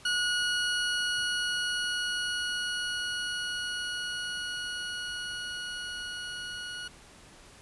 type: tone with level ramp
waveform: 20% pulse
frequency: 1454 Hz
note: F#6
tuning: 31 cents flat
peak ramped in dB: -21 to -32 dBFS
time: 0.05-6.88 s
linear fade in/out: 5 ms
effects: pink hiss -53 dBFS RMS until 7.61 s + resampled to 24000 Hz